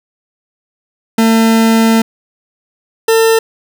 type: tone pair in turn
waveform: 40% pulse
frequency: 225 / 450 Hz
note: A3 / A4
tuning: +39 / +39 cents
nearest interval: octave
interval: 1200 cents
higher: second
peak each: -6 dBFS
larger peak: neither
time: 1.18-2.02 / 3.08-3.39 s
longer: first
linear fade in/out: 5 ms
effects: none

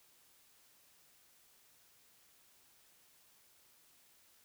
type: silence
effects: white hiss -67 dBFS RMS until 4.44 s

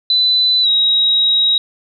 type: tone with pitch glide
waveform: sine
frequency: 4000 to 3815 Hz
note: B7 to A#7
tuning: +21 to +39 cents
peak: -10 dBFS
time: 0.1-1.58 s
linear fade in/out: 2 ms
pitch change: -82 cents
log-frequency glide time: 0.62-0.68 s
effects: none

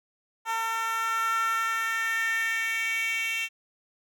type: tone with high-pass filter sweep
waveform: 10% pulse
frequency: 451.7 Hz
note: A4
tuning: 45 cents sharp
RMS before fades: -28 dBFS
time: 0.45-3.49 s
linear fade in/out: 50 ms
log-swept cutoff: 1000 to 2600 Hz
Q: 4.9
effects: none

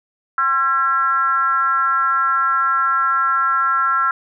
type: tone with frequency modulation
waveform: sine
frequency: 1354 Hz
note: E6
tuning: 46 cents sharp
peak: -14 dBFS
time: 0.38-4.11 s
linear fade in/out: 2 ms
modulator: 290 Hz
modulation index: 0.75
effects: none

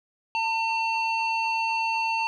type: tone with low-pass filter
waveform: square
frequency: 902 Hz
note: A5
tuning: 43 cents sharp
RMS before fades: -26 dBFS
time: 0.35-2.27 s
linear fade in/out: 0 ms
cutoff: 3400 Hz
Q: 5.7
effects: none

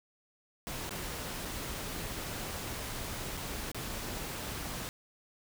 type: noise with dropouts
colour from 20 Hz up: pink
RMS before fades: -39 dBFS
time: 0.67-4.89 s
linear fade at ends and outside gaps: 0 ms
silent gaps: 0.893-0.908 / 1.45-1.454 / 3.37-3.374 / 3.716-3.746 s
effects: none

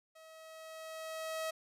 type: tone with level ramp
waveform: sawtooth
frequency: 640 Hz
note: D#5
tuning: 49 cents sharp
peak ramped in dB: -51 to -31 dBFS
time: 0.15-1.51 s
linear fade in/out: 10 ms
effects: resampled to 32000 Hz

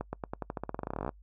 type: accelerating click train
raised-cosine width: 1 ms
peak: -20 dBFS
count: 23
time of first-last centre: 0.01-1.092 s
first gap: 120 ms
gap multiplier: 0.9
effects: noise-tail reverb RT60 0.1 s tail -25 dB re dry + added 50 Hz sine -52 dBFS peak until 1.22 s

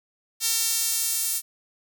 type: tone with high-pass filter sweep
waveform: sawtooth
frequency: 454.8 Hz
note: A#4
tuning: 43 cents flat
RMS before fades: -25 dBFS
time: 0.4-1.42 s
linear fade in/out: 50 ms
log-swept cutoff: 5600 to 8900 Hz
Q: 0.93
effects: none

